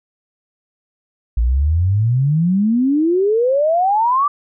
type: exponential sweep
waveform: sine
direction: up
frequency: 55 to 1187 Hz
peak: -12 dBFS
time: 1.37-4.28 s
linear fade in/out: 5 ms
effects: none